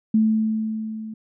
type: tone with level ramp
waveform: sine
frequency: 218.9 Hz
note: A3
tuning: 9 cents flat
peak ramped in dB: -13 to -31 dBFS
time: 0.14-1.14 s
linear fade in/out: 5 ms
effects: none